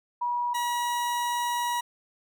sine / 40% pulse tone pair in turn, 966 / 962 Hz, B5 / B5, -39 / -46 cents, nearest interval unison, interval 7 cents, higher first, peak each -25 dBFS, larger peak neither, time 0.21-0.54 / 0.54-1.81 s, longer second, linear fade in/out 10 ms, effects none

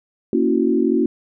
sine chord, F# dominant seventh, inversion first, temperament equal, 233.1 / 277.2 / 329.6 / 370 Hz, A#3 / C#4 / E4 / F#4, 0 / 0 / 0 / 0 cents, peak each -20 dBFS, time 0.33-1.06 s, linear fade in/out 2 ms, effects none

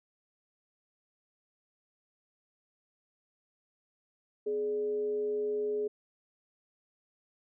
sine tone with frequency modulation, 419.7 Hz, G#4, 18 cents sharp, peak -29 dBFS, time 4.46-5.88 s, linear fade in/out 10 ms, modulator 167 Hz, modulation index 0.26, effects none

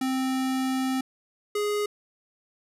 square tone pair in turn, 261.6 / 415.3 Hz, C4 / G#4, 0 / 0 cents, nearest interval minor sixth, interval 800 cents, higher second, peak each -25 dBFS, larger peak neither, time 0.01-1.01 / 1.55-1.86 s, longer first, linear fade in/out 5 ms, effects resampled to 32000 Hz

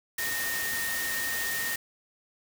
sine tone in noise, 1843 Hz, A#6, 20 cents flat, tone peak -31 dBFS, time 0.18-1.76 s, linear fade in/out 5 ms, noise white, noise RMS -33 dBFS, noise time 0.18-1.76 s, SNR -1 dB, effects none

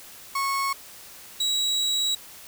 35% pulse tone pair in turn, 1100 / 3879 Hz, C#6 / B7, -14 / -32 cents, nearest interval octave + minor seventh, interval 2182 cents, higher second, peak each -22 / -20 dBFS, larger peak second, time 0.35-0.73 / 1.4-2.15 s, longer second, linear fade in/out 5 ms, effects white hiss -45 dBFS RMS until 2.47 s

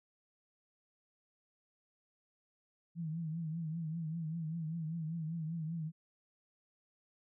sine tone with vibrato, 162 Hz, E3, 30 cents flat, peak -36 dBFS, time 2.95-5.92 s, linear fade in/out 50 ms, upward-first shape triangle, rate 5.1 Hz, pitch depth 100 cents each way, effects none

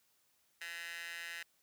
15% pulse tone with high-pass filter, 169.6 Hz, E3, 50 cents sharp, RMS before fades -45 dBFS, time 0.61-1.43 s, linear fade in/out 5 ms, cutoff 2000 Hz, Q 3.5, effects white hiss -74 dBFS RMS until 1.62 s + high-pass 60 Hz 12 dB/octave

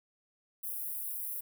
white high-pass noise, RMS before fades -38 dBFS, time 0.63-1.41 s, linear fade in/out 10 ms, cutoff 10000 Hz, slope 48 dB/octave, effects none

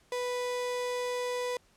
35% pulse tone, 493.9 Hz, B4, in tune, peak -29 dBFS, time 0.12-1.57 s, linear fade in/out 2 ms, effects pink hiss -65 dBFS RMS until 1.76 s + low-pass 10000 Hz 12 dB/octave

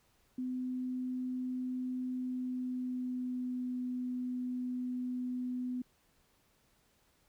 sine tone with pitch glide, 253.8 to 250.2 Hz, B3 to B3, +47 to +23 cents, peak -34 dBFS, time 0.38-5.82 s, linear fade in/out 5 ms, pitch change -24 cents, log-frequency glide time 2.09-3.74 s, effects pink hiss -71 dBFS RMS until 7.28 s

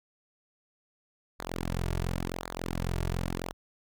sawtooth tone with flanger, 43.65 Hz, F1, in tune, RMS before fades -33 dBFS, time 1.39-3.53 s, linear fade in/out 10 ms, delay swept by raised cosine 0.34 to 3.94 ms, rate 0.92 Hz, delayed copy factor -0.9, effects none

